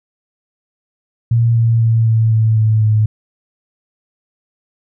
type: tone with pitch steps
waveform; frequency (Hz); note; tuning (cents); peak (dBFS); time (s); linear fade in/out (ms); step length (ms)
sine; 116.54 / 115.07 / 113.62 / 112.18 / 110.76 / 109.37 / 107.98; A#2 / A#2 / A#2 / A2 / A2 / A2 / A2; 0 / -22 / -44 / +34 / +12 / -10 / -32; -9; 1.31-3.06; 5; 250
effects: none